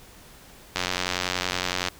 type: click train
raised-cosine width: 0.2 ms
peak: -7 dBFS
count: 103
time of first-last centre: 0.76-1.885 s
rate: 90.7 Hz
effects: pink hiss -49 dBFS RMS until 1.99 s